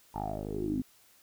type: tone with low-pass filter sweep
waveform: 10% pulse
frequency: 51.91 Hz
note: G#1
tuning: in tune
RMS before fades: -34 dBFS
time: 0.14-0.82 s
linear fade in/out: 10 ms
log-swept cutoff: 930 to 250 Hz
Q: 9.9
effects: white hiss -62 dBFS RMS until 1.22 s